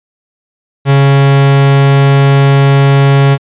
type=tone; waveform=45% pulse; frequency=138.5 Hz; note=C#3; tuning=1 cent flat; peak=-4 dBFS; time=0.85-3.38 s; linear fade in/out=50 ms; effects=resampled to 8000 Hz